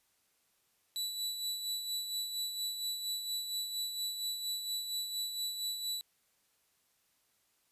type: tone with tremolo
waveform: sawtooth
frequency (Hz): 3951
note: B7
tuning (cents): 0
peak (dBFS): -30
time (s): 0.96-6.01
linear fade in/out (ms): 0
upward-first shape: sine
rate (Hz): 4.3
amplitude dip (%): 50
effects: white hiss -74 dBFS RMS until 7.71 s + resampled to 32000 Hz